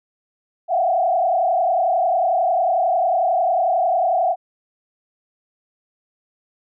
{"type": "tone with frequency modulation", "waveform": "sine", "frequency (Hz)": 710, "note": "F5", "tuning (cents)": 28, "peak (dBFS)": -15, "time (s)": [0.68, 4.36], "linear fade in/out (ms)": 50, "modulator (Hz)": 31.1, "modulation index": 1.8, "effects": []}